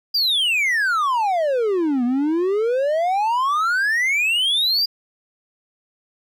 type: exponential two-way sweep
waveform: triangle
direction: down then up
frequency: 4887 to 236.9 to 4887 Hz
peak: -15 dBFS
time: 0.14-4.86 s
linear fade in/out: 10 ms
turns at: 2.04 s
effects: none